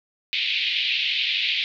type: band-pass noise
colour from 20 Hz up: pink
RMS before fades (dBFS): -24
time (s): 0.33-1.64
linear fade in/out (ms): 0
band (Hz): 2300 to 4000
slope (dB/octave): 48
effects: none